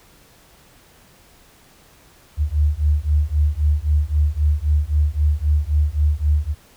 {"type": "beating tone pair", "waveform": "sine", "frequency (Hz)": [72.8, 76.6], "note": ["D2", "D#2"], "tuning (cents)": [-15, -27], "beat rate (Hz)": 3.8, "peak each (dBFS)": -18, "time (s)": [2.37, 6.55], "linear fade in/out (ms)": 50, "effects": ["pink hiss -51 dBFS RMS until 6.76 s"]}